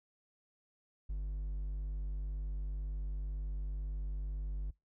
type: tone with hard clipping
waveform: triangle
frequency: 49 Hz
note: G1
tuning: in tune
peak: -36 dBFS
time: 1.09-4.71 s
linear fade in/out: 10 ms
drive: 6 dB
effects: noise-tail reverb RT60 0.2 s tail -24 dB re dry